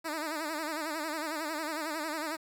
10% pulse tone with vibrato, 311 Hz, D#4, 1 cent flat, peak -25 dBFS, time 0.04-2.37 s, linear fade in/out 20 ms, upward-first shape sine, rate 11 Hz, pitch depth 100 cents each way, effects 10-bit

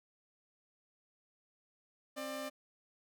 sawtooth tone pair together, 265.8 / 596 Hz, C4 / D5, +27 / +25 cents, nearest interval octave + major second, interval 1398 cents, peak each -40 / -37 dBFS, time 2.16-2.5 s, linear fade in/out 20 ms, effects none

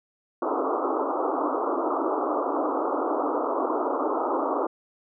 pink band-pass noise, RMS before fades -26 dBFS, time 0.42-4.67 s, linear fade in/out 5 ms, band 270 to 1300 Hz, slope 96 dB/octave, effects none

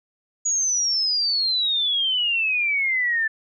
sine exponential sweep, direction down, 6830 to 1752 Hz, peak -19 dBFS, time 0.45-3.28 s, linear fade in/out 10 ms, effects none

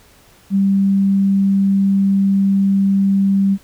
sine tone, 196 Hz, G3, in tune, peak -11 dBFS, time 0.5-3.58 s, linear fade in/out 50 ms, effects pink hiss -49 dBFS RMS until 3.63 s

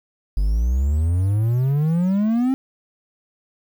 triangle exponential sweep, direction up, 47.46 to 269.7 Hz, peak -14 dBFS, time 0.37-2.54 s, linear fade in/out 0 ms, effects 8-bit

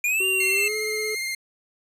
square exponential two-way sweep, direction up then down, 2388 to 2794 to 2657 Hz, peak -21 dBFS, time 0.04-0.68 s, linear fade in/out 2 ms, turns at 0.25 s
triangle tone with pitch glide, 379.1 to 430.5 Hz, F#4 to A4, +42 to -38 cents, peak -26 dBFS, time 0.2-1.15 s, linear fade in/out 5 ms, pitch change +220 cents, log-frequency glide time 0.49-0.74 s
sawtooth tone with vibrato, 2117 Hz, C7, 20 cents sharp, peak -23 dBFS, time 0.4-1.35 s, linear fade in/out 5 ms, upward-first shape triangle, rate 17 Hz, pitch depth 29 cents each way
effects resampled to 32000 Hz

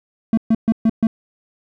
triangle tone bursts, 223.9 Hz, A3, 30 cents sharp, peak -9 dBFS, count 5, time 0.33-1.07 s, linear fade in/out 2 ms, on 44 ms, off 130 ms, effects none

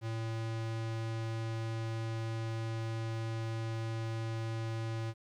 square tone, 112.9 Hz, A2, 45 cents sharp, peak -35 dBFS, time 0.01-5.14 s, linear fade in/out 50 ms, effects low-pass 6000 Hz 12 dB/octave + 11-bit

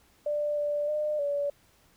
sine tone with pitch steps, 591 / 587 / 603 / 573 Hz, D5 / D5 / D5 / D5, +11 / -1 / +46 / -43 cents, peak -26 dBFS, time 0.26-1.5 s, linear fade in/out 5 ms, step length 310 ms, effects pink hiss -63 dBFS RMS until 1.96 s

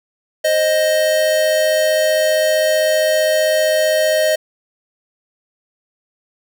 square tone pair together, 526.9 / 622.3 Hz, C5 / D#5, +12 / 0 cents, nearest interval minor third, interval 288 cents, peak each -22 / -14 dBFS, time 0.44-4.36 s, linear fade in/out 10 ms, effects none

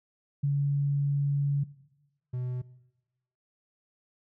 sine / triangle tone pair in turn, 141.8 / 125.21 Hz, C#3 / B2, +40 / +24 cents, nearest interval major second, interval 216 cents, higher first, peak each -23 / -28 dBFS, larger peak first, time 0.43-1.64 / 2.33-2.62 s, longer first, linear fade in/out 10 ms, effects noise-tail reverb RT60 1.0 s tail -19 dB re dry

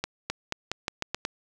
accelerating click train, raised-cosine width 0.2 ms, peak -11 dBFS, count 8, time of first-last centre 0.04-1.251 s, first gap 260 ms, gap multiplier 0.86, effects none

